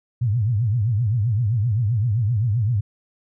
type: tone with vibrato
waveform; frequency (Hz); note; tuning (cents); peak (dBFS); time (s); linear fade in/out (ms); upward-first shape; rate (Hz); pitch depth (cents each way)
sine; 111.5; A2; +23; -17; 0.21-2.81; 10; triangle; 7.7; 260
effects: none